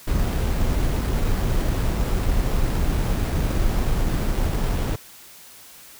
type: noise with sample-and-hold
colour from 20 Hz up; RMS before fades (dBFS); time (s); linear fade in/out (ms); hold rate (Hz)
brown; -21; 0.07-4.96; 10; 6300
effects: white hiss -45 dBFS RMS until 5.99 s